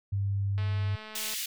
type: tone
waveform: sine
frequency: 99.2 Hz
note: G2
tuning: 21 cents sharp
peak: -26 dBFS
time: 0.12-0.96 s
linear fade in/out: 10 ms
type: click train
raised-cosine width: 0.3 ms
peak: -28 dBFS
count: 165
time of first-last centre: 0.58-1.339 s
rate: 216 Hz
type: high-pass noise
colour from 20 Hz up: pink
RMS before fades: -34 dBFS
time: 1.15-1.46 s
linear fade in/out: 5 ms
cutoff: 2400 Hz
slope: 24 dB/octave
effects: none